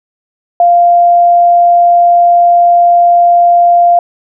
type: tone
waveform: sine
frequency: 696 Hz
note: F5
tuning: 6 cents flat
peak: -3 dBFS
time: 0.6-3.99 s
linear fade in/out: 2 ms
effects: none